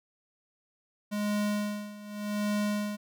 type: tone with tremolo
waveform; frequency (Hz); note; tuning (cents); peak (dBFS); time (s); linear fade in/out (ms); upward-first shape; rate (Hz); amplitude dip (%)
square; 207.7; G#3; 0; -27; 1.11-2.97; 20; sine; 0.85; 85
effects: none